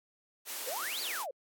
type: high-pass noise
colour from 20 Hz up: white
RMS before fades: -39 dBFS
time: 0.45-1.26 s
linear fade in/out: 50 ms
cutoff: 310 Hz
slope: 24 dB/octave
type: exponential two-way sweep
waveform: sine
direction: up then down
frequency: 466.2 to 4846 to 488.9 Hz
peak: -36 dBFS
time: 0.67-1.31 s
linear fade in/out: 5 ms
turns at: 1.01 s
effects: AAC 64 kbps